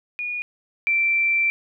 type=tone pair in turn; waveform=sine; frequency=2446 / 2345 Hz; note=D#7 / D7; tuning=-30 / -3 cents; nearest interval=minor second; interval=73 cents; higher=first; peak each=-25 / -17 dBFS; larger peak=second; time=0.19-0.42 / 0.87-1.5 s; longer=second; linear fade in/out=0 ms; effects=none